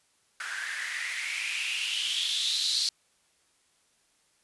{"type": "noise with band-pass filter sweep", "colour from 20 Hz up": "blue", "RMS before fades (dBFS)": -31, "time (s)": [0.4, 2.89], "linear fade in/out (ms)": 2, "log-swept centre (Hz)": [1500, 4400], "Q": 6.7, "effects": ["white hiss -68 dBFS RMS until 4.43 s", "resampled to 24000 Hz"]}